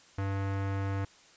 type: tone with low-pass filter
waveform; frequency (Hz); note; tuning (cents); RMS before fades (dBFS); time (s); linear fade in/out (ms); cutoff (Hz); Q
square; 98; G2; 0; -32; 0.18-1.05; 5; 1800; 1.3
effects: white hiss -58 dBFS RMS until 1.36 s + resampled to 16000 Hz